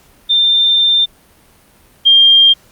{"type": "tone pair in turn", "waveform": "sine", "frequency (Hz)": [3591, 3199], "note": ["A7", "G7"], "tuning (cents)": [35, 34], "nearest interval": "major second", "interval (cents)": 201, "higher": "first", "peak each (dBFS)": [-8, -4], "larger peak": "second", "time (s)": [[0.29, 1.06], [2.05, 2.54]], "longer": "first", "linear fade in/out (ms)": 20, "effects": ["pink hiss -48 dBFS RMS until 2.71 s", "Opus 48 kbps"]}